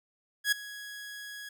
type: tone with ADSR envelope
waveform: sawtooth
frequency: 1665 Hz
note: G#6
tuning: 4 cents sharp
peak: -18 dBFS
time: 0.44-1.49 s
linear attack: 80 ms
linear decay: 8 ms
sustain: -19 dB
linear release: 5 ms
effects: none